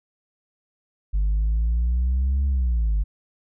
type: exponential two-way sweep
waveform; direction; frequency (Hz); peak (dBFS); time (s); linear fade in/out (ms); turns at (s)
sine; up then down; 49 to 69.6 to 49; -16; 1.13-3.04; 20; 2.46
effects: tanh soft clip ceiling -17 dBFS